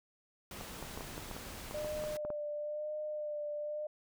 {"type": "noise", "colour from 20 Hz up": "pink", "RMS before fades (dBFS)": -46, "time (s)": [0.51, 2.17], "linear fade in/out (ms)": 2}
{"type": "clicks", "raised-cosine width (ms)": 1, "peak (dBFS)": -29, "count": 12, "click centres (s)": [0.611, 0.826, 0.975, 1.008, 1.179, 1.313, 1.366, 1.711, 1.846, 2.038, 2.25, 2.303]}
{"type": "tone with vibrato", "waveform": "sine", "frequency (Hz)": 600, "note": "D5", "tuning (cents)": 37, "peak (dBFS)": -36, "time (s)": [1.74, 3.87], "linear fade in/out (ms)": 5, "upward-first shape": "sine", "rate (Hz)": 1, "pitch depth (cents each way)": 23}
{"effects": []}